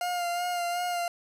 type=tone with vibrato; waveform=40% pulse; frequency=704 Hz; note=F5; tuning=14 cents sharp; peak=-27 dBFS; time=0.01-1.08 s; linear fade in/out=2 ms; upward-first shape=sine; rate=2.7 Hz; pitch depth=27 cents each way; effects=resampled to 32000 Hz + 9-bit